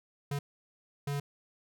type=tone bursts at uneven times; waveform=square; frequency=142.4 Hz; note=C#3; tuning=47 cents sharp; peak=-32 dBFS; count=2; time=0.31-0.39 / 1.07-1.2 s; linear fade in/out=5 ms; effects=none